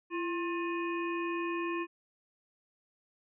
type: harmonic tone with a mistuned harmonic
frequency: 355.7 Hz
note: F4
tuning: 32 cents sharp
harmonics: 1 / 3 / 5 / 7 / 8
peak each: -33 / -38 / -44 / -41 / -54 dBFS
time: 0.1-1.87 s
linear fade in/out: 50 ms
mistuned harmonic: 1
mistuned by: -80 cents
effects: none